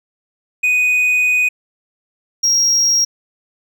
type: tone pair in turn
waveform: triangle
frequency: 2489 / 5613 Hz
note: D#7 / F8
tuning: 0 / +8 cents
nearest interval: octave + major second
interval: 1408 cents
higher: second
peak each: -10 dBFS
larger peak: neither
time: 0.63-1.49 / 2.43-3.05 s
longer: first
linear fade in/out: 10 ms
effects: none